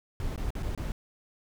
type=noise with dropouts; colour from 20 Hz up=brown; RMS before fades=-32 dBFS; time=0.2-0.92 s; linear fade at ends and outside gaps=1 ms; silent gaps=0.361-0.377 / 0.505-0.552 / 0.626-0.63 / 0.75-0.776 s; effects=none